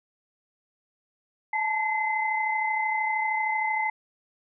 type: tone cluster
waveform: sine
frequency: 865 / 898 / 2053 Hz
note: A5 / A5 / C7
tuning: -30 / +35 / -33 cents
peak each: -27 / -34 / -27 dBFS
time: 1.53-3.9 s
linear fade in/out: 5 ms
effects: none